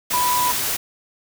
sine tone in noise, 987.8 Hz, B5, in tune, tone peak -18 dBFS, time 0.13-0.52 s, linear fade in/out 10 ms, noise white, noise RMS -23 dBFS, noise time 0.1-0.77 s, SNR +2 dB, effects none

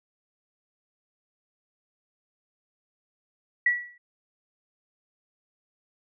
sine tone with exponential decay, 1941 Hz, B6, 31 cents flat, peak -16 dBFS, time 3.66-3.98 s, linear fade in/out 5 ms, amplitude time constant 68 ms, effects none

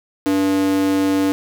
square tone with high-pass filter, 96.5 Hz, G2, 27 cents flat, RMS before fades -17 dBFS, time 0.26-1.32 s, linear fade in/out 0 ms, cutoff 320 Hz, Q 4.9, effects 8-bit

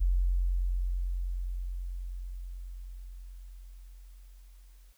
sine tone with level ramp, 44.66 Hz, F1, 39 cents sharp, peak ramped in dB -22 to -52 dBFS, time 0-4.93 s, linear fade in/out 20 ms, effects white hiss -67 dBFS RMS until 4.97 s

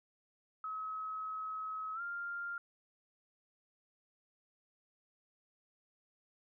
sine tone with pitch glide, 1281 to 1396.9 Hz, E6 to F6, -50 to 0 cents, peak -38 dBFS, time 0.64-2.58 s, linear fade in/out 2 ms, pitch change +150 cents, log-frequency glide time 1.94-2.01 s, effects none

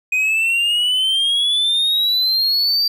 triangle exponential sweep, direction up, 2489 to 4699 Hz, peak -13 dBFS, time 0.12-2.88 s, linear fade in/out 5 ms, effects none

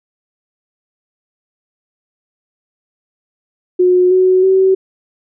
sine tone with pitch steps, 362.6 / 371.3 / 380.2 Hz, F#4 / F#4 / F#4, -35 / +6 / +47 cents, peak -7 dBFS, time 3.79-4.75 s, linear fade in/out 10 ms, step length 320 ms, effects none

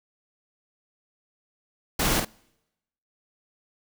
pink noise with echo, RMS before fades -24 dBFS, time 1.99-2.2 s, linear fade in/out 5 ms, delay 49 ms, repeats 1, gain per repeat -6 dB, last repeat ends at 2.249 s, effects noise-tail reverb RT60 0.9 s tail -26 dB re dry

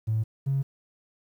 triangle tone pair in turn, 110 / 136.88 Hz, A2 / C#3, 0 / -22 cents, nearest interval major third, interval 378 cents, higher second, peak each -19 dBFS, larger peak neither, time 0.07-0.24 / 0.46-0.63 s, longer neither, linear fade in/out 20 ms, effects tanh soft clip ceiling -20 dBFS + 10-bit

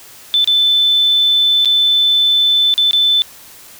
sine tone with dropouts, 3520 Hz, A7, in tune, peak -9 dBFS, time 0.34-3.22 s, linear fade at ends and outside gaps 0 ms, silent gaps 0.444-0.475 / 1.648-1.656 / 2.74-2.779 / 2.91-2.932 s, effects white hiss -39 dBFS RMS until 3.79 s

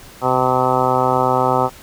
harmonic tone, 128.2 Hz, C3, 35 cents flat, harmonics 1 / 2 / 3 / 4 / 5 / 6 / 7 / 8 / 9 / 10, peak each -25 / -25 / -23 / -21 / -24 / -20 / -20 / -25 / -25 / -23 dBFS, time 0.21-1.7 s, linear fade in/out 50 ms, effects pink hiss -41 dBFS RMS until 1.82 s

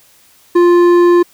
triangle tone with hard clipping, 349.2 Hz, F4, in tune, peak -7 dBFS, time 0.55-1.23 s, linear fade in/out 10 ms, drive 12 dB, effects white hiss -48 dBFS RMS until 1.33 s

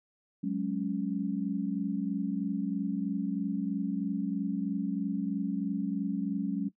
sine chord, F# suspended second, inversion none, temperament just, 185 / 208.1 / 277.5 Hz, F#3 / G#3 / C#4, 0 / +4 / +2 cents, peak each -33 dBFS, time 0.43-6.69 s, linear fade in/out 10 ms, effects noise-tail reverb RT60 0.1 s tail -17 dB re dry

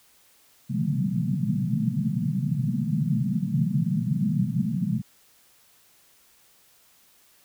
pink band-pass noise, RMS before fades -25 dBFS, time 0.69-5.02 s, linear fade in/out 20 ms, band 120 to 230 Hz, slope 96 dB/octave, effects white hiss -59 dBFS RMS until 7.44 s

